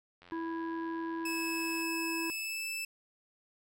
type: click train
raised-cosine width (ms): 0.3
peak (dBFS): -39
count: 142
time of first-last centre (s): 0.22-1.82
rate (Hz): 88.1
type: harmonic tone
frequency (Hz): 329.6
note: E4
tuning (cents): 0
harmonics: 1 / 3 / 5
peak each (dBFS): -35 / -41 / -47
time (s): 0.32-2.3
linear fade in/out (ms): 0
type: tone with pitch glide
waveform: sawtooth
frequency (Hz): 2600 to 2635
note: E7 to E7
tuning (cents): -24 to -1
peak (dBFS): -32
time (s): 1.25-2.85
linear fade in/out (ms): 5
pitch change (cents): +23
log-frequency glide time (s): 2.18-2.65
effects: none